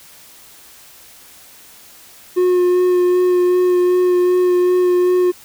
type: tone with vibrato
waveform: triangle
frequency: 360.2 Hz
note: F#4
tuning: 46 cents flat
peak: -9 dBFS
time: 2.36-5.32 s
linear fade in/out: 20 ms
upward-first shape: sine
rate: 2.6 Hz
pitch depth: 14 cents each way
effects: white hiss -43 dBFS RMS until 5.44 s